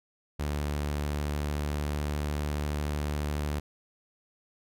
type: tone with pitch glide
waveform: sawtooth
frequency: 73.42 to 73.97 Hz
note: D2 to D2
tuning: 0 to +13 cents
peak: -25 dBFS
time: 0.39-3.6 s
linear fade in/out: 10 ms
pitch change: +13 cents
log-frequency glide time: 0.91-2.45 s
effects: none